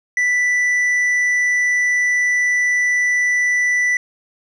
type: tone with tanh clipping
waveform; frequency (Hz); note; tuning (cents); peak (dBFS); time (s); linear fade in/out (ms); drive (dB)
sine; 1976; B6; 0; -15; 0.17-3.97; 2; 5
effects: none